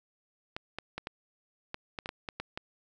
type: clicks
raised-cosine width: 0.3 ms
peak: -20 dBFS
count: 11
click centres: 0.565 / 0.786 / 0.98 / 1.071 / 1.744 / 1.988 / 2.059 / 2.091 / 2.288 / 2.4 / 2.575 s
effects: none